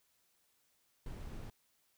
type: noise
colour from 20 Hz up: brown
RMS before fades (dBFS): -45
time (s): 1.06-1.5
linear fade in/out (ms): 2
effects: white hiss -75 dBFS RMS until 1.97 s